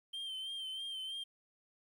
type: tone with vibrato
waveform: triangle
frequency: 3136 Hz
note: G7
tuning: in tune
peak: -38 dBFS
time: 0.13-1.24 s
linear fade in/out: 10 ms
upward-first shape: sine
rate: 3.1 Hz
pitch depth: 42 cents each way
effects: 12-bit